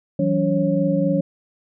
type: tone cluster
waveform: sine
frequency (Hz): 165 / 188.9 / 284.8 / 547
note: E3 / F#3 / C#4 / C#5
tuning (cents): +2 / +36 / +47 / -23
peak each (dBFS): -22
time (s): 0.19-1.21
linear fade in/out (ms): 5
effects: none